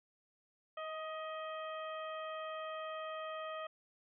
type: harmonic tone with a mistuned harmonic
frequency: 632 Hz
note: D#5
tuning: 27 cents sharp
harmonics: 1 / 2 / 3 / 4 / 5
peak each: -43 / -44 / -52 / -55 / -54 dBFS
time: 0.77-3.67 s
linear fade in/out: 5 ms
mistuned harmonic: 2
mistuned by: -19 cents
effects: none